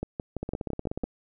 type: two click trains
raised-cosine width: 2 ms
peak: -17 / -18 dBFS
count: 7 / 11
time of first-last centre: 0.03-1.04 / 0.43-1.036 s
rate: 5.94 / 16.5 Hz
effects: none